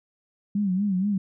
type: tone with vibrato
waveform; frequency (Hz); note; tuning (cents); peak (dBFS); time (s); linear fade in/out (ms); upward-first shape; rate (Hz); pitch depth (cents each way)
sine; 194.4; G3; -14; -21; 0.55-1.18; 5; sine; 4.2; 120
effects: none